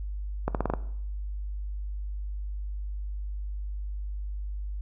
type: accelerating click train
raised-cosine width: 1 ms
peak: -12 dBFS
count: 6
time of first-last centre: 0.48-0.737 s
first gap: 68 ms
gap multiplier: 0.86
effects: noise-tail reverb RT60 0.7 s tail -17 dB re dry + added 50 Hz sine -31 dBFS peak until 4.81 s